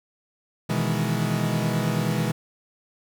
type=chord; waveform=40% pulse; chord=E major seventh; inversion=second; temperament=equal; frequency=123.47 / 155.56 / 164.81 / 207.7 Hz; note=B2 / D#3 / E3 / G#3; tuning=0 / 0 / 0 / 0 cents; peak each=-27 dBFS; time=0.69-2.32 s; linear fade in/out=10 ms; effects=9-bit